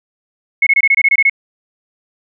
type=tone bursts; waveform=sine; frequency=2184 Hz; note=C#7; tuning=26 cents flat; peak=-7 dBFS; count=10; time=0.62-1.297 s; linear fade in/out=5 ms; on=47 ms; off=23 ms; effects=none